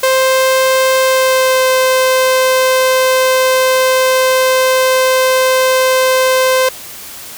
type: tone with pitch glide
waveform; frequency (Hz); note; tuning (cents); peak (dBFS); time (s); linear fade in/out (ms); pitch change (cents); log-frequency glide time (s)
sawtooth; 523.3 to 517.9; C5 to C5; 0 to -18; -5; 0.03-6.69; 5; -18; 1-1.65
effects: white hiss -30 dBFS RMS until 7.37 s